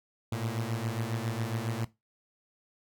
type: beating tone pair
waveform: sawtooth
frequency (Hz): 110 / 117.3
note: A2 / A#2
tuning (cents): 0 / +11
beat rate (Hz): 7.3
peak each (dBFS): -30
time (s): 0.32-1.85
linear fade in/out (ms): 5
effects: noise-tail reverb RT60 0.2 s tail -17 dB re dry